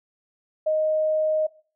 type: tone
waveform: sine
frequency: 622.3 Hz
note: D#5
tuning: in tune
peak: -19 dBFS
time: 0.66-1.47 s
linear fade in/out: 10 ms
effects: noise-tail reverb RT60 0.4 s tail -20 dB re dry